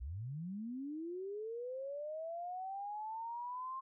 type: linear sweep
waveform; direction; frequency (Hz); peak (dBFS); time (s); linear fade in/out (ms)
sine; up; 54.1 to 1067; -40; 0-3.81; 20
effects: none